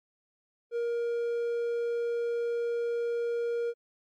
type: tone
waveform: triangle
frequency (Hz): 470.9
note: A#4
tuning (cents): +18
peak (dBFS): -26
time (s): 0.71-3.74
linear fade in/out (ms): 50
effects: AAC 64 kbps